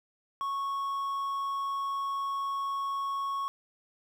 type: tone with quantisation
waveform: triangle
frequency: 1104 Hz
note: C#6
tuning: 7 cents flat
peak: -28 dBFS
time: 0.41-3.48 s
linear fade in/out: 0 ms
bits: 9
effects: none